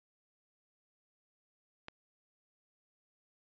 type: click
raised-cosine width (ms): 0.3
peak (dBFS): -27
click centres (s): 1.884
effects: resampled to 16000 Hz